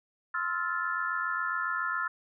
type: chord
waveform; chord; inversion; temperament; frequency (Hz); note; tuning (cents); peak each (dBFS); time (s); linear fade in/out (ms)
sine; F major seventh; second; just; 1047.7 / 1309.6 / 1396.9 / 1746.1; C6 / E6 / F6 / A6; +2 / -12 / 0 / -14; -37 / -34 / -32 / -35; 0.34-2.08; 5
effects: none